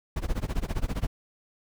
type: noise with tremolo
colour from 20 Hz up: brown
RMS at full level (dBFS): -25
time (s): 0.16-1.07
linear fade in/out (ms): 5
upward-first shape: sine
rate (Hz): 15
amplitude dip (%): 95
effects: none